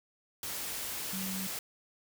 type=tone in noise; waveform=sine; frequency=189.6 Hz; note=F#3; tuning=43 cents sharp; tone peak=-37 dBFS; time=1.13-1.47 s; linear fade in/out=2 ms; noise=white; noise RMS=-38 dBFS; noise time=0.43-1.59 s; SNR=-2 dB; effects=none